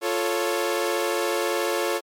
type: chord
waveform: sawtooth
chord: F augmented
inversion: none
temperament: equal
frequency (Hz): 349.2 / 440 / 554.4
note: F4 / A4 / C#5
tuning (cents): 0 / 0 / 0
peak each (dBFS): -23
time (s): 0.01-2.01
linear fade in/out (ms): 50
effects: MP3 64 kbps